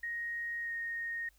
sine tone with pitch glide, 1873 to 1856.8 Hz, A#6 to A#6, +8 to -7 cents, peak -35 dBFS, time 0.03-1.29 s, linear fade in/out 5 ms, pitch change -15 cents, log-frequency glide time 0.61-0.72 s, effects added 50 Hz sine -65 dBFS peak until 1.38 s + white hiss -70 dBFS RMS until 1.38 s

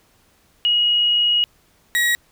sine / 35% pulse tone pair in turn, 2894 / 1905.8 Hz, F#7 / A#6, -39 / +38 cents, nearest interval perfect fifth, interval 723 cents, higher first, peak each -14 dBFS, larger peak neither, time 0.65-1.44 / 1.95-2.15 s, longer first, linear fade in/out 0 ms, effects pink hiss -58 dBFS RMS until 2.31 s

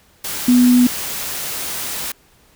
sine tone in noise, 246.9 Hz, B3, in tune, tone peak -8 dBFS, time 0.48-0.87 s, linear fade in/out 5 ms, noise white, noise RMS -25 dBFS, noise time 0.24-2.12 s, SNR +14 dB, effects pink hiss -53 dBFS RMS until 2.55 s

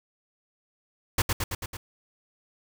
pink noise with echo, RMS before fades -22 dBFS, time 1.18-1.22 s, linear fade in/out 5 ms, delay 110 ms, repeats 5, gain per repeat -3 dB, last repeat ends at 1.77 s, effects none

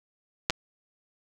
clicks, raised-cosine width 0.2 ms, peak -6 / -11 dBFS, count 2, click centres 0.499 / 0.505 s, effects none

